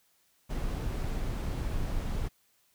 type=noise; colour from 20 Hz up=brown; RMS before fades=-32 dBFS; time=0.49-2.29 s; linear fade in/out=20 ms; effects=white hiss -69 dBFS RMS until 2.74 s